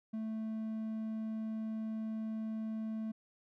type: tone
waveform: triangle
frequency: 220 Hz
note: A3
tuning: in tune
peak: -34 dBFS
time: 0.13-3.12 s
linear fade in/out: 10 ms
effects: none